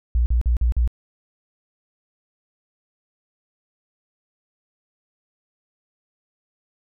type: tone bursts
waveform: sine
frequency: 59.5 Hz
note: A#1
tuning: 36 cents sharp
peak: -15 dBFS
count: 5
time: 0.15-0.876 s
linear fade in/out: 0 ms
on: 110 ms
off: 44 ms
effects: none